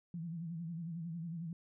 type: tone with vibrato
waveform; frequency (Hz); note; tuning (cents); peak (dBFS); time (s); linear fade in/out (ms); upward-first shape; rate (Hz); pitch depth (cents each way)
sine; 167.1; E3; +24; -39; 0.14-1.53; 2; sine; 11; 85
effects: none